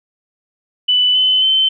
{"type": "tone with pitch steps", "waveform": "sine", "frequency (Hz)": [2987, 3032, 3078], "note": ["F#7", "F#7", "G7"], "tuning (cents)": [16, 42, -32], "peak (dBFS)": -10, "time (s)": [0.88, 1.69], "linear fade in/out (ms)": 10, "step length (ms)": 270, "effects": []}